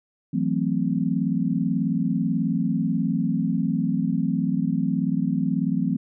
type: chord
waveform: sine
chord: F# half-diminished seventh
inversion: third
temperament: equal with one note detuned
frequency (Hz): 164.81 / 185 / 223.2 / 261.6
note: E3 / F#3 / A3 / C4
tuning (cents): 0 / 0 / +25 / 0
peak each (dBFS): -26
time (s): 0.33-5.97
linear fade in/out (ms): 10
effects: none